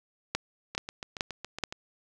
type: two click trains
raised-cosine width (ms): 0.2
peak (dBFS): -20 / -10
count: 8 / 4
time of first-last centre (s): 0.75-1.725 / 0.35-1.638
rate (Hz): 7.18 / 2.33
effects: none